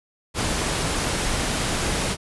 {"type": "noise", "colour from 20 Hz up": "pink", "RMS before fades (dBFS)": -24, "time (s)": [0.34, 2.17], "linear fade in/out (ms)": 50, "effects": ["resampled to 24000 Hz"]}